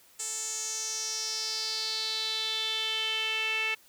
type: tone with band-pass filter sweep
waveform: sawtooth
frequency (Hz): 440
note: A4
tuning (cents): 0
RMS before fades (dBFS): -32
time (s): 0.19-3.75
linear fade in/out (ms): 10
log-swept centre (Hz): 7600 to 2500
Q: 5.2
effects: white hiss -59 dBFS RMS until 3.88 s